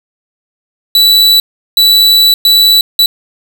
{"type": "tone bursts at uneven times", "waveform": "45% pulse", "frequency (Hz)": 3951, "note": "B7", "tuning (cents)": 0, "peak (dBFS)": -4, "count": 4, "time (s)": [[0.95, 1.4], [1.77, 2.34], [2.45, 2.81], [2.99, 3.06]], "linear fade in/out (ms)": 2, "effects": []}